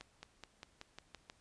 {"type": "accelerating click train", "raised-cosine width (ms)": 0.2, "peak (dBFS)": -30, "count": 8, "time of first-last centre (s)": [0.01, 1.299], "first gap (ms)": 220, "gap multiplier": 0.94, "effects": ["pink hiss -70 dBFS RMS until 1.4 s", "resampled to 22050 Hz"]}